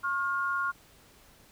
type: tone pair together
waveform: sine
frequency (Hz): 1091.4 / 1414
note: C#6 / F6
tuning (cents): -27 / +21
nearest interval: major third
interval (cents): 448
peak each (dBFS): -31 / -29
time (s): 0.03-0.72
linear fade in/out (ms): 20
effects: pink hiss -58 dBFS RMS until 1.51 s